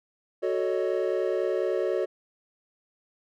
triangle chord, D# half-diminished seventh, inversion first, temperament equal with one note detuned, 370 / 440 / 558.2 / 622.3 Hz, F#4 / A4 / C#5 / D#5, 0 / 0 / +12 / 0 cents, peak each -26 / -28 / -28 / -31 dBFS, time 0.42-2.06 s, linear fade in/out 20 ms, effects none

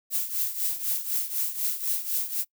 violet noise with tremolo, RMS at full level -25 dBFS, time 0.1-2.45 s, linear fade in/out 50 ms, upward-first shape triangle, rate 4 Hz, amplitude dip 80%, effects noise-tail reverb RT60 0.1 s tail -23 dB re dry

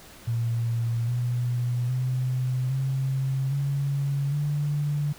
sine tone with pitch steps, 116.54 / 121.98 / 127.68 / 133.64 / 139.88 / 146.41 Hz, A#2 / B2 / C3 / C3 / C#3 / D3, 0 / -21 / -42 / +37 / +16 / -5 cents, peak -23 dBFS, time 0.27-5.13 s, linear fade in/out 10 ms, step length 810 ms, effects pink hiss -48 dBFS RMS until 5.18 s

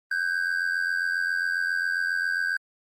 triangle ring-modulated tone, 1568 Hz, G6, in tune, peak -19 dBFS, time 0.11-2.57 s, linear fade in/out 5 ms, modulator 43.7 Hz, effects Opus 24 kbps

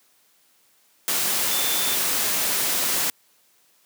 sine tone in noise, 3537 Hz, A7, 8 cents sharp, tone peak -29 dBFS, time 1.51-1.95 s, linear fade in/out 0 ms, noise white, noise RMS -23 dBFS, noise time 1.08-3.1 s, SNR -9 dB, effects white hiss -61 dBFS RMS until 3.85 s + high-pass 150 Hz 12 dB/octave

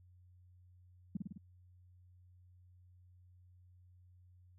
sine tone with echo, 192 Hz, G3, 36 cents flat, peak -33 dBFS, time 1.15-1.17 s, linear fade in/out 5 ms, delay 52 ms, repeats 4, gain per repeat -3 dB, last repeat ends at 1.378 s, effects added 90 Hz sine -60 dBFS peak until 4.58 s

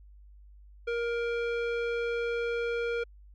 square tone with low-pass filter, 470 Hz, A#4, 14 cents sharp, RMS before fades -31 dBFS, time 0.87-3.04 s, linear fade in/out 10 ms, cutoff 2400 Hz, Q 1.4, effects added 50 Hz sine -50 dBFS peak until 3.34 s

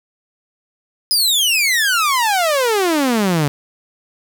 sawtooth exponential sweep, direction down, 5100 to 138.9 Hz, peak -10 dBFS, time 1.11-3.48 s, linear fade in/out 0 ms, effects 7-bit

